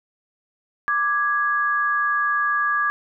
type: tone pair together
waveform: sine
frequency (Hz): 1177 / 1661.2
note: D6 / G#6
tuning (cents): +3 / 0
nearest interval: tritone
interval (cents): 597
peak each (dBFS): -21 / -21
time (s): 0.88-2.9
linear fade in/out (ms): 0
effects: none